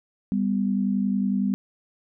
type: tone pair together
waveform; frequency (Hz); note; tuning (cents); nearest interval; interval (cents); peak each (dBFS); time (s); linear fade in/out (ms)
sine; 197.71 / 248.6; G3 / B3; +15 / +12; major third; 397; -22 / -26; 0.32-1.54; 0
effects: none